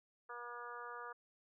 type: harmonic tone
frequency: 240 Hz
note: B3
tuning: 49 cents flat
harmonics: 2 / 3 / 4 / 5 / 6 / 7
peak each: -53 / -57 / -52 / -49 / -52 / -56 dBFS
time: 0.29-1.13 s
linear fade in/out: 10 ms
effects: none

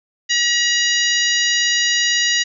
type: harmonic tone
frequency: 958 Hz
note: A#5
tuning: 47 cents sharp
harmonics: 2 / 3 / 4 / 5 / 6 / 7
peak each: -19 / -21 / -22 / -23 / -24 / -24 dBFS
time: 0.29-2.44 s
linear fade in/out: 20 ms
effects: none

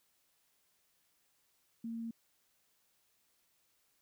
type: tone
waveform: sine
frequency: 229.1 Hz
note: A#3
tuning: 30 cents flat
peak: -38 dBFS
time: 1.84-2.11 s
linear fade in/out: 5 ms
effects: white hiss -75 dBFS RMS until 4.01 s

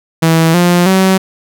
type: tone with pitch steps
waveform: sawtooth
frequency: 163.1 / 175.82 / 189.53 Hz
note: E3 / F3 / F#3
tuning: -18 / +12 / +42 cents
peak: -3 dBFS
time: 0.22-1.18 s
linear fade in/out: 10 ms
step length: 320 ms
effects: none

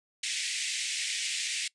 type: band-pass noise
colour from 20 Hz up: pink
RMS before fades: -33 dBFS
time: 0.23-1.68 s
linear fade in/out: 5 ms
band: 2000 to 9200 Hz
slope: 48 dB/octave
effects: noise-tail reverb RT60 0.1 s tail -22 dB re dry + resampled to 24000 Hz

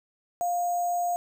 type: tone with sample-and-hold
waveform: sine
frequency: 702 Hz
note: F5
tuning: 9 cents sharp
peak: -24 dBFS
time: 0.41-1.16 s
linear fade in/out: 0 ms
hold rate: 7350 Hz
effects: none

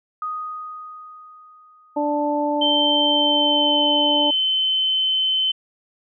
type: tone with exponential decay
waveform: sine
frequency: 1244.5 Hz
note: D#6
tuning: in tune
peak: -23 dBFS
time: 0.22-2.66 s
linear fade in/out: 2 ms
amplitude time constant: 530 ms
type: harmonic tone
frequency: 293.7 Hz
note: D4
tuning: in tune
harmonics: 1 / 2 / 3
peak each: -23 / -23 / -23 dBFS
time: 1.96-4.31 s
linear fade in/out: 10 ms
type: tone with pitch glide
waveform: sine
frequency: 3110 to 3064 Hz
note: G7 to G7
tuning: -14 to -40 cents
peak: -17 dBFS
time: 2.61-5.52 s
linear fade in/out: 10 ms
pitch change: -26 cents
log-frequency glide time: 3.08-3.83 s
effects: none

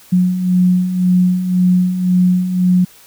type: beating tone pair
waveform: sine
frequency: 180 / 181.9 Hz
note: F#3 / F#3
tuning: -47 / -29 cents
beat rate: 1.9 Hz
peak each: -18 / -11 dBFS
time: 0.12-2.85 s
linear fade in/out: 10 ms
effects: white hiss -44 dBFS RMS until 3.06 s

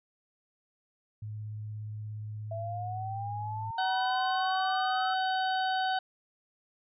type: tone with vibrato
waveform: sine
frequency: 106.7 Hz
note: G#2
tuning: 47 cents sharp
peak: -36 dBFS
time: 1.22-3.71 s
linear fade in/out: 5 ms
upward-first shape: square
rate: 17 Hz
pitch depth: 9 cents each way
type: exponential sweep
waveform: sine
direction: up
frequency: 659.3 to 1318.5 Hz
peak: -35 dBFS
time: 2.51-5.14 s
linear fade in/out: 5 ms
type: harmonic tone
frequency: 754 Hz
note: F#5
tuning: 32 cents sharp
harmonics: 1 / 2 / 4 / 5 / 6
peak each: -28 / -34 / -40 / -42 / -44 dBFS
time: 3.78-5.99 s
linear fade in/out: 5 ms
effects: none

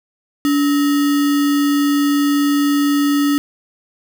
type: tone with sample-and-hold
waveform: sine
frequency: 287.2 Hz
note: D4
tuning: 39 cents flat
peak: -12 dBFS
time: 0.45-3.38 s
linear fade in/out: 0 ms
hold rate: 1575 Hz
effects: none

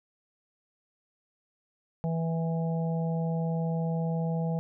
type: harmonic tone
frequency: 164.3 Hz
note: E3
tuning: 5 cents flat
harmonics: 1 / 3 / 4 / 5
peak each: -27 / -37 / -39 / -41 dBFS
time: 2.04-4.59 s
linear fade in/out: 0 ms
effects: none

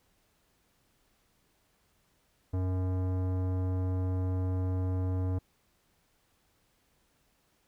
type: tone with tanh clipping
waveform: sine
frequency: 92.5 Hz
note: F#2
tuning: in tune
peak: -30 dBFS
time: 2.53-5.39 s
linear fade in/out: 10 ms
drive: 17 dB
effects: pink hiss -71 dBFS RMS until 7.67 s

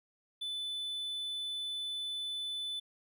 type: tone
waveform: triangle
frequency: 3500 Hz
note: A7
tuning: 10 cents flat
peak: -34 dBFS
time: 0.41-2.8 s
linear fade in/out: 10 ms
effects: none

